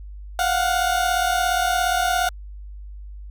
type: tone pair together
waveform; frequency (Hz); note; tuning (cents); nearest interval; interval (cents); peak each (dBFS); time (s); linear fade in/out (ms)
30% pulse; 702.8 / 740; F5 / F#5; +11 / 0; minor second; 89; -19; 0.39-2.29; 2
effects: added 50 Hz sine -34 dBFS peak until 3.3 s